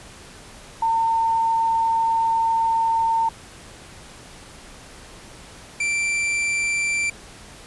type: tone pair in turn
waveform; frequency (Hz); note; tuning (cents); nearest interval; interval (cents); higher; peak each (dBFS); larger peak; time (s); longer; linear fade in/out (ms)
sine / 45% pulse; 907 / 2348; A#5 / D7; -48 / -1; octave + major third; 1647; second; -17 / -20; first; 0.82-3.29 / 5.8-7.1; first; 5
effects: pink hiss -43 dBFS RMS until 7.66 s + resampled to 24000 Hz

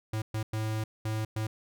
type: tone bursts at uneven times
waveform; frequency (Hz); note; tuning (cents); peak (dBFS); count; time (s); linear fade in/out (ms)
square; 109.2; A2; -13; -30; 5; 0.13-0.22 / 0.34-0.43 / 0.53-0.84 / 1.05-1.25 / 1.36-1.47; 5
effects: none

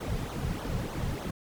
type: noise with flanger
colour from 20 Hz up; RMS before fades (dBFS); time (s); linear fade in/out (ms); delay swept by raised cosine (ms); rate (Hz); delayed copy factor
brown; -33; 0-1.31; 10; 0.39 to 3.39; 3.3; -0.85
effects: none

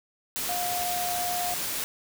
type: tone in noise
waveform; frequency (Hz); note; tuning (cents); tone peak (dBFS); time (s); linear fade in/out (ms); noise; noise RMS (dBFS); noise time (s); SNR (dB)
sine; 712; F5; +33; -29; 0.49-1.54; 0; white; -31; 0.36-1.84; -1
effects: none

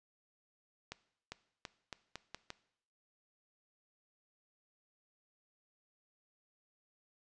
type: accelerating click train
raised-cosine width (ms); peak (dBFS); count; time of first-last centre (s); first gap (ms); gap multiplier
0.2; -25; 7; 0.92-2.504; 400; 0.83
effects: noise-tail reverb RT60 0.7 s tail -18 dB re dry + resampled to 22050 Hz

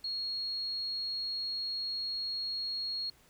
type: tone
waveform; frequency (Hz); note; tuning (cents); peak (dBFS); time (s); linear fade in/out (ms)
sine; 4300; C8; +47; -33; 0.04-3.1; 5
effects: pink hiss -63 dBFS RMS until 3.29 s

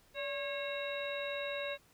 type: harmonic tone with a mistuned harmonic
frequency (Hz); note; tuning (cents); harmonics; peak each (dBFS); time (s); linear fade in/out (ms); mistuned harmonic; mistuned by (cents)
545; C#5; -29; 1 / 2 / 3 / 4 / 5 / 7; -38 / -48 / -45 / -46 / -44 / -45; 0.14-1.78; 50; 1; +87
effects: pink hiss -66 dBFS RMS until 1.93 s

